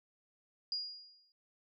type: tone with exponential decay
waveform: sine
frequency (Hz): 4860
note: D#8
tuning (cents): -42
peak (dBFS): -32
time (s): 0.72-1.32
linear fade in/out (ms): 1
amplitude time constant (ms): 130
effects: none